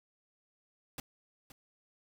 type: noise with echo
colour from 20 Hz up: pink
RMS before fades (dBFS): -41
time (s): 0.98-1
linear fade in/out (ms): 2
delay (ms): 520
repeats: 1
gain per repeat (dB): -13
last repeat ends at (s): 1.52
effects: none